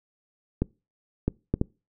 clicks, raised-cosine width 3 ms, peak -10 dBFS, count 4, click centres 0.62 / 1.28 / 1.54 / 1.614 s, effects noise-tail reverb RT60 0.3 s tail -25 dB re dry

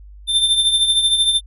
square tone with tremolo, 3572 Hz, A7, 25 cents sharp, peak -11 dBFS, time 0.27-1.41 s, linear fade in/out 50 ms, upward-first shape triangle, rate 13 Hz, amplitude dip 65%, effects added 50 Hz sine -37 dBFS peak until 1.46 s + resampled to 32000 Hz

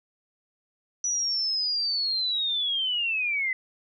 sine linear sweep, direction down, 5920 to 2010 Hz, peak -24 dBFS, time 1.04-3.53 s, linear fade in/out 2 ms, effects none

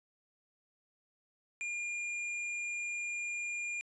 sine tone with hard clipping, 2411 Hz, D7, 45 cents sharp, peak -37 dBFS, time 1.61-3.81 s, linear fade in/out 0 ms, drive 10 dB, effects resampled to 22050 Hz

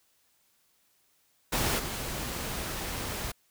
pink noise with level steps, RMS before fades -28 / -35 dBFS, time 1.52-3.32 s, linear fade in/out 10 ms, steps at 1.78 s, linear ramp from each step 20 ms, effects white hiss -69 dBFS RMS until 3.5 s

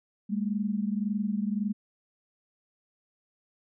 sine tone pair together, 201.7 / 223.5 Hz, G3 / A3, +50 / +27 cents, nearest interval major second, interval 177 cents, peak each -28 / -31 dBFS, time 0.29-1.73 s, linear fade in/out 20 ms, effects none

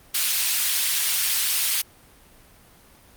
pink high-pass noise, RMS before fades -22 dBFS, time 0.14-1.82 s, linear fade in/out 10 ms, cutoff 3100 Hz, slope 12 dB/octave, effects pink hiss -52 dBFS RMS until 3.16 s + Opus 32 kbps

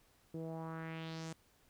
sawtooth tone with low-pass filter sweep, 162 Hz, E3, 30 cents flat, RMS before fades -44 dBFS, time 0.34-1.33 s, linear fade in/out 5 ms, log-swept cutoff 400 to 8000 Hz, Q 2.6, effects pink hiss -70 dBFS RMS until 1.69 s

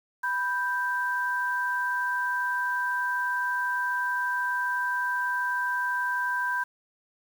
sine tone pair together, 986.6 / 1568 Hz, B5 / G6, -2 / 0 cents, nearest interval minor sixth, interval 802 cents, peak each -29 / -27 dBFS, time 0.23-6.64 s, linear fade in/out 10 ms, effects 8-bit

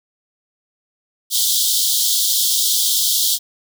pink high-pass noise, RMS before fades -17 dBFS, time 1.3-3.39 s, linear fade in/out 50 ms, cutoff 3200 Hz, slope 96 dB/octave, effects none

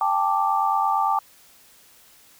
sine chord, G suspended second, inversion none, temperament equal with one note detuned, 791.3 / 880 / 1174.7 Hz, G5 / A5 / D6, +16 / 0 / 0 cents, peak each -23 dBFS, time 0.01-1.19 s, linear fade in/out 2 ms, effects white hiss -53 dBFS RMS until 2.39 s

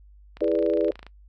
click train, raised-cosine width 0.3 ms, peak -26 dBFS, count 20, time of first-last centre 0.37-1.066 s, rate 27.3 Hz
sine chord, E dominant seventh, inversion none, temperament equal, 329.6 / 415.3 / 493.9 / 587.3 Hz, E4 / G#4 / B4 / D5, 0 / 0 / 0 / 0 cents, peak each -25 dBFS, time 0.41-0.91 s, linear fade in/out 5 ms
effects noise-tail reverb RT60 0.1 s tail -21 dB re dry + added 50 Hz sine -48 dBFS peak until 1.28 s

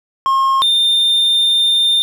triangle tone pair in turn, 1074 / 3612 Hz, C6 / A7, +45 / +45 cents, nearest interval octave + major sixth, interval 2100 cents, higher second, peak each -9 dBFS, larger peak neither, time 0.26-0.62 / 0.62-2.02 s, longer second, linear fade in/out 0 ms, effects none

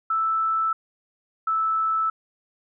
sine tone pair in turn, 1318.5 / 1312.8 Hz, E6 / E6, 0 / -8 cents, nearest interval unison, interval 8 cents, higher first, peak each -20 dBFS, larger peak neither, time 0.1-0.73 / 1.47-2.1 s, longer neither, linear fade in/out 5 ms, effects none

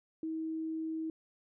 sine tone, 320 Hz, D#4, 49 cents sharp, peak -34 dBFS, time 0.23-1.1 s, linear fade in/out 2 ms, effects none

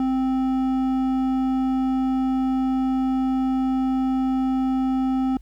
sine tone with hard clipping, 261.6 Hz, C4, in tune, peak -21 dBFS, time 0-5.37 s, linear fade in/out 2 ms, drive 8 dB, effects added 50 Hz sine -41 dBFS peak until 5.41 s + pink hiss -65 dBFS RMS until 5.41 s

